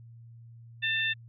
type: harmonic tone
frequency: 894 Hz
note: A5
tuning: 27 cents sharp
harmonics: 2 / 3 / 4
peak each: -29 / -31 / -32 dBFS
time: 0.82-1.14 s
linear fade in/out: 20 ms
effects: added 116 Hz sine -47 dBFS peak until 1.28 s